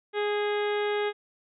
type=harmonic tone with a mistuned harmonic; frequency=415.3 Hz; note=G#4; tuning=in tune; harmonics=1 / 2 / 3 / 4 / 5 / 6 / 7 / 8 / 9; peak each=-26 / -34 / -39 / -37 / -38 / -44 / -46 / -42 / -46 dBFS; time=0.13-1.13 s; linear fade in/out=50 ms; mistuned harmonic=4; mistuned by=-22 cents; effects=none